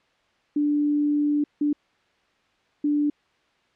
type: tone bursts at uneven times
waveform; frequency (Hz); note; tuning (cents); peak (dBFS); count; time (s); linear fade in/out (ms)
sine; 293.7; D4; 0; -19; 3; 0.56-1.44 / 1.61-1.73 / 2.84-3.1; 5
effects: white hiss -64 dBFS RMS until 3.75 s + low-pass 3000 Hz 12 dB/octave